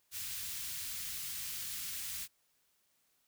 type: band-stop noise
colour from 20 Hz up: white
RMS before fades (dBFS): -41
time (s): 0.11-2.28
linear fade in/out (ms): 50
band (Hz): 140 to 2000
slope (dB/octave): 12
effects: white hiss -75 dBFS RMS until 3.27 s